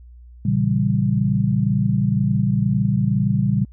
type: chord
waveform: sine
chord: A# diminished seventh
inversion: none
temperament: equal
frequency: 116.54 / 138.59 / 164.81 / 196 Hz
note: A#2 / C#3 / E3 / G3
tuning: 0 / 0 / 0 / 0 cents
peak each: -21 / -21 / -25 / -20 dBFS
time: 0.45-3.65 s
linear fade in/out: 5 ms
effects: added 60 Hz sine -40 dBFS peak until 3.72 s